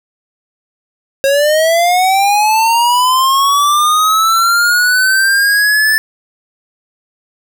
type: linear sweep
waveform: square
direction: up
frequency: 540 to 1760 Hz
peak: -9 dBFS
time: 1.24-5.98 s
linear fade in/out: 0 ms
effects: none